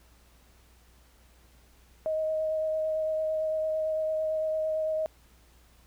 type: tone with vibrato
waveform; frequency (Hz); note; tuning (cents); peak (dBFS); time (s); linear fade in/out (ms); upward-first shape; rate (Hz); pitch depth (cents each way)
sine; 628; D#5; +16; -26; 2.06-5.06; 0; sine; 8.9; 12
effects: added 60 Hz sine -58 dBFS peak until 5.86 s + pink hiss -62 dBFS RMS until 5.86 s